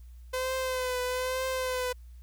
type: tone with vibrato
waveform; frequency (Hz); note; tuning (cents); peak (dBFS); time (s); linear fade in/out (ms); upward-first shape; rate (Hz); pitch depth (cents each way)
sawtooth; 510; C5; -44; -25; 0.33-1.93; 10; triangle; 1.1; 43
effects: added 60 Hz sine -45 dBFS peak until 2.22 s + white hiss -69 dBFS RMS until 2.22 s